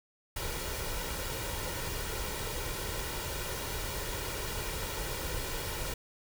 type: noise with comb filter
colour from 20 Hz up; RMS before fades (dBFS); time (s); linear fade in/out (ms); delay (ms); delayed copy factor
pink; -36; 0.36-5.94; 5; 2.1; +0.55
effects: none